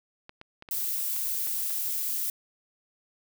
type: clicks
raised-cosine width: 0.3 ms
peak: -28 dBFS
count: 7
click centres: 0.294 / 0.414 / 0.624 / 0.688 / 1.164 / 1.472 / 1.706 s
type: noise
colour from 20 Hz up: violet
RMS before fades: -30 dBFS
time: 0.71-2.3 s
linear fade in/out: 2 ms
effects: none